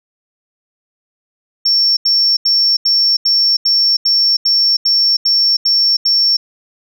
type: tone bursts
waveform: sine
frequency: 5450 Hz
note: F8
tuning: 43 cents flat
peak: -8 dBFS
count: 12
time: 1.65-6.37 s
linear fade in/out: 10 ms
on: 320 ms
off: 80 ms
effects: tanh soft clip ceiling -5 dBFS